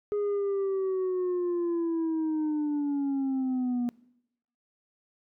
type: linear sweep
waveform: sine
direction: down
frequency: 415.3 to 240 Hz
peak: -23 dBFS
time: 0.12-3.89 s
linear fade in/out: 0 ms
effects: noise-tail reverb RT60 0.8 s tail -24 dB re dry + tanh soft clip ceiling -25 dBFS